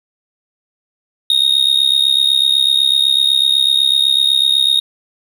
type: tone with amplitude modulation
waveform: triangle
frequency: 3729 Hz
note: A#7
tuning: in tune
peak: -5 dBFS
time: 1.3-4.8 s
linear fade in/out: 2 ms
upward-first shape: sine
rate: 68 Hz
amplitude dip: 85%
effects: none